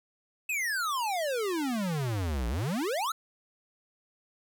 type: exponential two-way sweep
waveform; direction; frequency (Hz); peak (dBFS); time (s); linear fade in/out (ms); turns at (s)
square; down then up; 2637 to 55.9 to 1387; -29; 0.49-3.12; 5; 2.48
effects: 10-bit